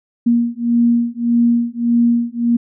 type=beating tone pair; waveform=sine; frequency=235.4 / 237.1 Hz; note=A#3 / A#3; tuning=+17 / +30 cents; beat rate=1.7 Hz; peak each=-15 dBFS; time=0.26-2.57 s; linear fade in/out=10 ms; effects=none